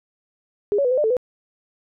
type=tone with pitch steps; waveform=sine; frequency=410.9 / 560 / 493.6 / 513 / 598 / 441 / 500 Hz; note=G#4 / C#5 / B4 / C5 / D5 / A4 / B4; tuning=-18 / +18 / -1 / -34 / +31 / +4 / +21 cents; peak=-16 dBFS; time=0.72-1.168 s; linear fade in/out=0 ms; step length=64 ms; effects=none